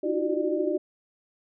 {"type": "tone cluster", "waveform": "sine", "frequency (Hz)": [308.6, 337.9, 364.1, 377.9, 598], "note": ["D#4", "E4", "F#4", "F#4", "D5"], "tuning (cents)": [-14, 43, -28, 37, 31], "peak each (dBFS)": -30, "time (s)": [0.03, 0.78], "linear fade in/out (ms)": 10, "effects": []}